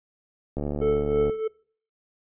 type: click train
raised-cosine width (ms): 2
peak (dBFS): -16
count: 54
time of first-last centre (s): 0.57-1.296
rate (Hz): 73
type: tone with tremolo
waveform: triangle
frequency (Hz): 439.4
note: A4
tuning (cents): -2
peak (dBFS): -16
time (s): 0.81-1.48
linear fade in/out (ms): 10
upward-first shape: triangle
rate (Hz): 3.1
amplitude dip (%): 80
effects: noise-tail reverb RT60 0.5 s tail -23 dB re dry + resampled to 8000 Hz